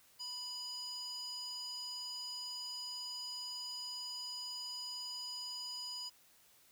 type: tone with band-pass filter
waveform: square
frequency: 987.8 Hz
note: B5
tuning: in tune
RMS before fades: -44 dBFS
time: 0.19-6.1 s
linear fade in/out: 20 ms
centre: 5300 Hz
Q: 6.1
effects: white hiss -66 dBFS RMS until 6.71 s